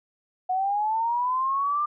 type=linear sweep; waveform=sine; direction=up; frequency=730 to 1200 Hz; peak=-22 dBFS; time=0.49-1.86 s; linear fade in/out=10 ms; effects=none